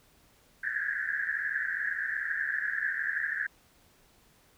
pink band-pass noise, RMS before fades -32 dBFS, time 0.63-3.47 s, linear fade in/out 10 ms, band 1600 to 1800 Hz, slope 96 dB/octave, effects pink hiss -63 dBFS RMS until 4.57 s

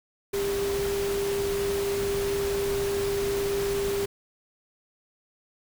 sine tone in noise, 399 Hz, G4, 31 cents sharp, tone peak -25 dBFS, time 0.33-4.06 s, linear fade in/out 10 ms, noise pink, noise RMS -34 dBFS, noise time 0.33-4.06 s, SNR +6 dB, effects none

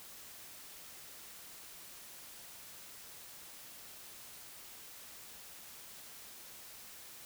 silence, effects white hiss -52 dBFS RMS until 7.25 s

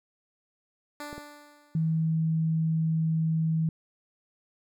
10% pulse tone with exponential decay, 293.7 Hz, D4, in tune, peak -27 dBFS, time 1-2.15 s, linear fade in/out 2 ms, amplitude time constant 250 ms
clicks, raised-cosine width 2 ms, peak -28 dBFS, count 2, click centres 1.129 / 1.18 s
sine tone, 160.7 Hz, E3, 44 cents flat, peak -23 dBFS, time 1.75-3.69 s, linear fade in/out 2 ms
effects none

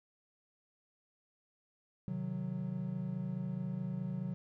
triangle chord, C diminished, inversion none, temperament equal, 130.81 / 155.56 / 185 Hz, C3 / Eb3 / Gb3, 0 / 0 / 0 cents, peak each -39 / -40 / -36 dBFS, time 2.08-4.34 s, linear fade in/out 0 ms, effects none

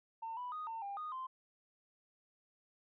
sine tone with pitch steps, 904 / 988 / 1242 / 904 / 800 / 1235 / 1040 Hz, A5 / B5 / D#6 / A5 / G5 / D#6 / C6, +47 / 0 / -3 / +47 / +35 / -13 / -11 cents, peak -39 dBFS, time 0.22-1.27 s, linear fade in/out 10 ms, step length 150 ms, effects tanh soft clip ceiling -36 dBFS

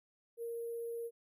sine tone with sample-and-hold, 466.2 Hz, A#4, in tune, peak -38 dBFS, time 0.37-1.11 s, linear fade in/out 50 ms, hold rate 11025 Hz, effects none

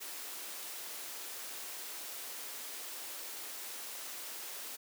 white high-pass noise, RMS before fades -44 dBFS, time 0-4.77 s, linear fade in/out 20 ms, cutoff 270 Hz, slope 24 dB/octave, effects none

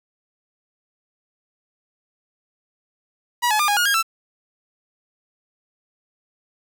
sawtooth tone with pitch steps, 966 / 852 / 1204 / 822 / 1434 / 1625 / 1332 Hz, B5 / G#5 / D6 / G#5 / F6 / G#6 / E6, -39 / +44 / +43 / -18 / +45 / -38 / +18 cents, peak -13 dBFS, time 3.42-4.029 s, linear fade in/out 20 ms, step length 87 ms, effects 8-bit

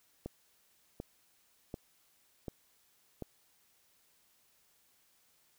click train, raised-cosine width 2 ms, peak -26 dBFS, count 5, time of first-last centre 0.26-3.223 s, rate 1.35 Hz, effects white hiss -70 dBFS RMS until 5.58 s

